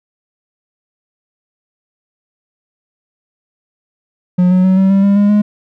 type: tone with pitch steps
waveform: triangle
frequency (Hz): 180 / 183.78 / 187.64 / 191.59 / 195.61 / 199.72 / 203.9 / 208.2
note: F#3 / F#3 / F#3 / G3 / G3 / G3 / G#3 / G#3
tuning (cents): -47 / -11 / +25 / -39 / -3 / +33 / -32 / +5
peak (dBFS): -5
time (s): 4.38-5.42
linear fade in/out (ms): 10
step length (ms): 130
effects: none